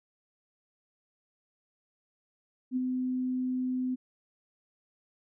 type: tone with ADSR envelope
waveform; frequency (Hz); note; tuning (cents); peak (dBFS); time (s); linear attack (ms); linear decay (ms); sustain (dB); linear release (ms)
sine; 254.7; C4; -46; -25; 2.71-3.96; 54; 22; -3; 22
effects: none